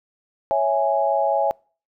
sine chord, C# minor, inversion none, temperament equal, 554.4 / 659.3 / 830.6 Hz, C#5 / E5 / G#5, 0 / 0 / 0 cents, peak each -22 / -21 / -21 dBFS, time 0.51-1.51 s, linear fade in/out 0 ms, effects noise-tail reverb RT60 0.4 s tail -26 dB re dry

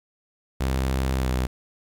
sawtooth tone with pitch glide, 65.7 to 63.54 Hz, C2 to B1, +8 to +50 cents, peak -18 dBFS, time 0.6-1.47 s, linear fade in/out 10 ms, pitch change -58 cents, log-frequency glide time 1.17-1.3 s, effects 9-bit

